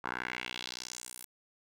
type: tone with band-pass filter sweep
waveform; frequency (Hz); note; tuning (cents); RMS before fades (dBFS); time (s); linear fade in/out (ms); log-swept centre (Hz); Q
10% pulse; 61.6; B1; -4; -41; 0.04-1.25; 5; 1200 to 12000; 2.4
effects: none